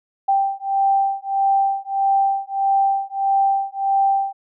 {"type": "beating tone pair", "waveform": "sine", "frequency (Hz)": [784, 785.6], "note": ["G5", "G5"], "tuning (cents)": [0, 4], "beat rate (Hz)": 1.6, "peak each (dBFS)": -19, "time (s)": [0.28, 4.33], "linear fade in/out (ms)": 10, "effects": []}